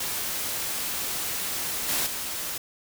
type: noise with level steps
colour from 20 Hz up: white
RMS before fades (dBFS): -30 / -26 / -32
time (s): 0-2.58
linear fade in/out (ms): 5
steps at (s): 1.88 / 2.06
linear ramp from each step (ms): 10
effects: none